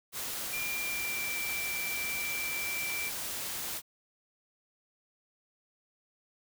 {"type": "noise", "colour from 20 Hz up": "white", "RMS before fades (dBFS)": -37, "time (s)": [0.12, 3.82], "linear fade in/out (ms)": 50}
{"type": "tone with pitch glide", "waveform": "sine", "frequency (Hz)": [2390, 2341], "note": ["D7", "D7"], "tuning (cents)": [30, -6], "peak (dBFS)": -34, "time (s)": [0.52, 3.1], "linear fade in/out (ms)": 20, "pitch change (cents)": -36, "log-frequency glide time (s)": [0.65, 1.3]}
{"effects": []}